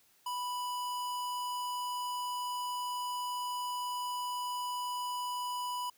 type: tone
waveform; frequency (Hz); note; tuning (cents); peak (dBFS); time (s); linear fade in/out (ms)
square; 987.8; B5; 0; -35; 0.26-5.9; 5
effects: white hiss -67 dBFS RMS until 5.97 s